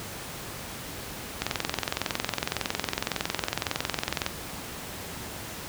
click train, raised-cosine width 0.2 ms, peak -8 dBFS, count 63, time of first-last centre 1.42-4.264 s, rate 21.8 Hz, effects pink hiss -38 dBFS RMS until 5.68 s + high-pass 60 Hz 12 dB/octave

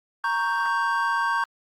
triangle chord, G diminished, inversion first, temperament equal, 932.3 / 1108.7 / 1568 Hz, Bb5 / Db6 / G6, 0 / 0 / 0 cents, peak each -24 dBFS, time 0.24-1.44 s, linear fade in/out 2 ms, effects Opus 32 kbps

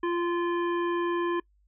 harmonic tone, 346 Hz, F4, 16 cents flat, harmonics 1 / 3 / 5 / 7 / 9, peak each -26 / -32 / -37 / -47 / -47 dBFS, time 0.03-1.4 s, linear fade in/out 5 ms, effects noise-tail reverb RT60 0.1 s tail -25 dB re dry + added 50 Hz sine -62 dBFS peak until 1.67 s

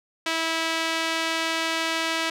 sawtooth tone with band-pass filter, 326.1 Hz, E4, 19 cents flat, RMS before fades -26 dBFS, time 0.26-2.3 s, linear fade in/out 5 ms, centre 2900 Hz, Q 0.79, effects none

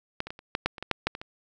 clicks, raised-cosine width 0.3 ms, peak -13 / -22 / -20 / -29 / -10 / -8 / -24 / -18 / -7 / -8 / -20 / -23 dBFS, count 12, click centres 0.204 / 0.27 / 0.305 / 0.391 / 0.551 / 0.66 / 0.782 / 0.826 / 0.913 / 1.07 / 1.151 / 1.215 s, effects none

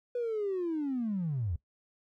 triangle linear sweep, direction down, 493.9 to 74.9 Hz, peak -26 dBFS, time 0.15-1.56 s, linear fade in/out 5 ms, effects noise-tail reverb RT60 0.1 s tail -21 dB re dry + tanh soft clip ceiling -27 dBFS

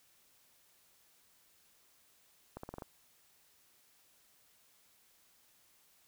accelerating click train, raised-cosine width 1 ms, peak -29 dBFS, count 6, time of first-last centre 2.57-2.822 s, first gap 64 ms, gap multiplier 0.88, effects white hiss -68 dBFS RMS until 6.07 s

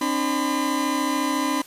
40% pulse tone cluster, 268 / 301.9 / 1008 Hz, C4 / D4 / B5, +42 / +48 / +35 cents, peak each -25 dBFS, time 0.01-1.62 s, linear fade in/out 5 ms, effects white hiss -46 dBFS RMS until 1.66 s + resampled to 32000 Hz

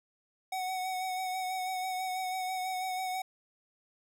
square tone with vibrato, 745 Hz, F#5, 12 cents sharp, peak -33 dBFS, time 0.52-3.22 s, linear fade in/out 5 ms, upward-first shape sine, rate 6.1 Hz, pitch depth 25 cents each way, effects none

